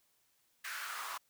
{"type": "noise with high-pass filter sweep", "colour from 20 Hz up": "pink", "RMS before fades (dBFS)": -42, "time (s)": [0.64, 1.18], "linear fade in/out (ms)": 10, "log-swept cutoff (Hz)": [1700, 1000], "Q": 3.9, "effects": ["white hiss -74 dBFS RMS until 1.29 s"]}